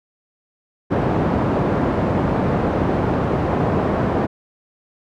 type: band-pass noise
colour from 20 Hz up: pink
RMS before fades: -19 dBFS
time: 0.9-4.27 s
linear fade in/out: 20 ms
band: 100 to 860 Hz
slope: 12 dB/octave
effects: none